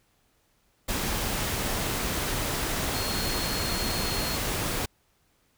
sine tone in noise, 4286 Hz, C8, 41 cents sharp, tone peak -34 dBFS, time 2.94-4.37 s, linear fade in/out 10 ms, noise pink, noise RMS -29 dBFS, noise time 0.88-4.86 s, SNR -8 dB, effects pink hiss -68 dBFS RMS until 5.57 s

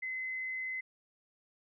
sine tone, 2044 Hz, C7, 41 cents flat, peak -35 dBFS, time 0.02-0.81 s, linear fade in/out 10 ms, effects none

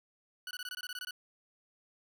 20% pulse tone bursts, 1480 Hz, F#6, in tune, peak -34 dBFS, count 11, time 0.47-1.109 s, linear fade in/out 2 ms, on 39 ms, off 21 ms, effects none

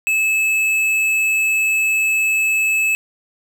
sine tone with tanh clipping, 2603 Hz, E7, 22 cents flat, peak -16 dBFS, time 0.07-2.95 s, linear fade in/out 0 ms, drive 11 dB, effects none

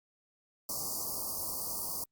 white band-stop noise, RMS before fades -36 dBFS, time 0.69-2.04 s, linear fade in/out 2 ms, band 1200 to 4500 Hz, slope 96 dB/octave, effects Opus 48 kbps

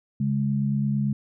sine tone pair together, 138.42 / 207.4 Hz, C#3 / G#3, -2 / -2 cents, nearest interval perfect fifth, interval 700 cents, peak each -24 dBFS, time 0.2-1.13 s, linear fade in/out 5 ms, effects none

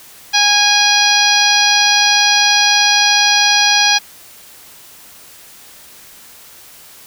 harmonic tone, 823 Hz, G#5, 16 cents flat, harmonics 1 / 2 / 3 / 4 / 5 / 6 / 7, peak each -17 / -17 / -17 / -17 / -17 / -17 / -17 dBFS, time 0.33-3.99 s, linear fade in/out 20 ms, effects white hiss -40 dBFS RMS until 7.06 s

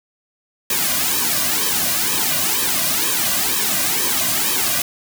white noise with flanger, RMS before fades -19 dBFS, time 0.7-4.82 s, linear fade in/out 2 ms, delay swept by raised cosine 1.4 to 2.31 ms, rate 2.1 Hz, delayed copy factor -1, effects none

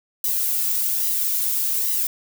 violet noise with flanger, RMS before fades -22 dBFS, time 0.24-2.07 s, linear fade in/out 2 ms, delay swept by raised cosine 1 to 2.3 ms, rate 1.2 Hz, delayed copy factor +0.55, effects none

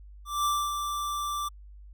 square tone with ADSR envelope, 1173 Hz, D6, 2 cents flat, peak -24 dBFS, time 0.25-1.49 s, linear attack 200 ms, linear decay 260 ms, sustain -6 dB, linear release 14 ms, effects added 50 Hz sine -45 dBFS peak until 1.93 s

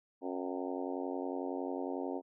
harmonic tone with a mistuned harmonic, 91 Hz, F#2, 28 cents flat, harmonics 3 / 4 / 5 / 6 / 7 / 8 / 9 / 10, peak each -39 / -41 / -43 / -45 / -46 / -47 / -48 / -49 dBFS, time 0.21-2.22 s, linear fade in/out 50 ms, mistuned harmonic 9, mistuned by -60 cents, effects none

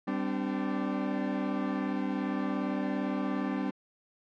40% pulse chord, G suspended fourth, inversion none, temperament equal with one note detuned, 196 / 256.4 / 293.7 Hz, G3 / C4 / D4, 0 / -35 / 0 cents, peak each -33 dBFS, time 0.07-3.71 s, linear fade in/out 10 ms, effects low-pass 2000 Hz 12 dB/octave

